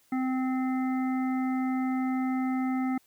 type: harmonic tone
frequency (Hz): 259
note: C4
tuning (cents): -17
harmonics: 1 / 3 / 5 / 7 / 8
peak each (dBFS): -26 / -36 / -41 / -50 / -43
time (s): 0.12-2.98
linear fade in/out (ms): 5
effects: white hiss -65 dBFS RMS until 3.06 s